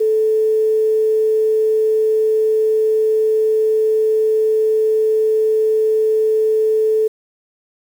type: tone with quantisation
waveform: sine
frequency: 436 Hz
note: A4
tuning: 16 cents flat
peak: -12 dBFS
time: 0-7.08 s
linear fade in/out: 10 ms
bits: 7
effects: none